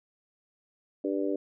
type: harmonic tone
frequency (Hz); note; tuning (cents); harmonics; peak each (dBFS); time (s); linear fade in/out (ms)
98; G2; 0; 3 / 4 / 5 / 6; -30 / -32 / -34 / -36; 1.04-1.36; 5
effects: none